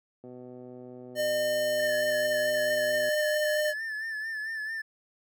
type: click train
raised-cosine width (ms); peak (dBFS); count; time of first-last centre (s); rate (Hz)
2; -31; 357; 0.24-3.088; 125
type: tone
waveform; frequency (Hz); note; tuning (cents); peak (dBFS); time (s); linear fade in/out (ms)
square; 606; D#5; -46; -26; 1.15-3.74; 50
type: tone with vibrato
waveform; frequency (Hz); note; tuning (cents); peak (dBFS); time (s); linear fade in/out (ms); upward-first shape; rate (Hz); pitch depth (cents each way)
triangle; 1760; A6; 0; -30; 1.79-4.82; 10; sine; 4.5; 50
effects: high-pass 200 Hz 12 dB/octave